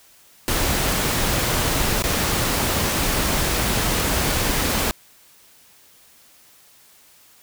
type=noise with dropouts; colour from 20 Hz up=pink; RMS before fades=-21 dBFS; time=0.48-4.91 s; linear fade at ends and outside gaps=0 ms; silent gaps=2.023-2.039 s; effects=white hiss -52 dBFS RMS until 7.42 s